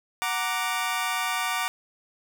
20% pulse chord, Gb augmented, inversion none, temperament equal, 740 / 932.3 / 1174.7 Hz, Gb5 / Bb5 / D6, 0 / 0 / 0 cents, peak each -26 / -26 / -24 dBFS, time 0.22-1.68 s, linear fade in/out 0 ms, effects none

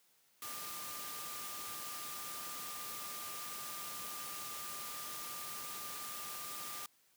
sine tone in noise, 1198 Hz, D6, 34 cents sharp, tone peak -49 dBFS, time 0.42-6.86 s, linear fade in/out 2 ms, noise white, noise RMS -45 dBFS, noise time 0.42-6.86 s, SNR -7 dB, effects white hiss -71 dBFS RMS until 7.16 s + high-pass 100 Hz 12 dB/octave

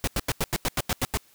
pink noise bursts, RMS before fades -25 dBFS, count 10, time 0.04-1.172 s, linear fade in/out 0 ms, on 34 ms, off 88 ms, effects white hiss -59 dBFS RMS until 1.34 s

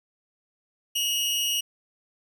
sawtooth tone with amplitude modulation, 2876 Hz, F#7, 50 cents flat, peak -18 dBFS, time 0.95-1.61 s, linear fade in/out 10 ms, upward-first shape sine, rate 246 Hz, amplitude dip 55%, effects 10-bit

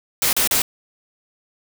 white noise bursts, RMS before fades -18 dBFS, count 3, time 0.22-0.62 s, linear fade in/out 2 ms, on 110 ms, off 35 ms, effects none

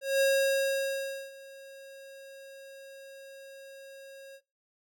square tone with ADSR envelope, 544 Hz, C#5, 33 cents flat, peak -22 dBFS, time 0.01-4.41 s, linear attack 200 ms, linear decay 1100 ms, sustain -24 dB, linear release 62 ms, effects noise-tail reverb RT60 0.3 s tail -24 dB re dry

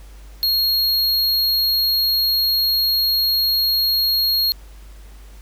square tone, 4280 Hz, C8, 38 cents sharp, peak -16 dBFS, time 0.43-4.52 s, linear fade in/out 0 ms, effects added 50 Hz sine -38 dBFS peak until 5.41 s + pink hiss -50 dBFS RMS until 5.41 s

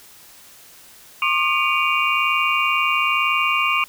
sine tone cluster, 1082 / 1203 / 2288 / 2450 / 2782 Hz, C#6 / D6 / D7 / D#7 / F7, -42 / +41 / -46 / -27 / -7 cents, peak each -23 dBFS, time 1.22-3.84 s, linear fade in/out 2 ms, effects white hiss -46 dBFS RMS until 3.88 s

